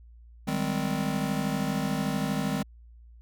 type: chord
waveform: square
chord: Ab major seventh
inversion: second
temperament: just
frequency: 155.74 / 194.67 / 207.7 / 259.6 Hz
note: Eb3 / G3 / Ab3 / C4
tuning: +2 / -12 / 0 / -13 cents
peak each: -33 dBFS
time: 0.47-2.63 s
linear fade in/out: 10 ms
effects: added 58 Hz sine -48 dBFS peak until 3.21 s